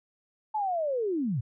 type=linear sweep; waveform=sine; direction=down; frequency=880 to 101.8 Hz; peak=-26 dBFS; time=0.54-1.41 s; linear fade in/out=10 ms; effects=none